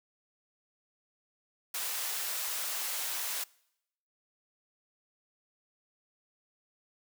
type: high-pass noise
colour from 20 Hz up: white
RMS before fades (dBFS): -35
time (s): 1.74-3.44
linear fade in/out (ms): 5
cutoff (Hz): 640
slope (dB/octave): 12
effects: noise-tail reverb RT60 0.8 s tail -24 dB re dry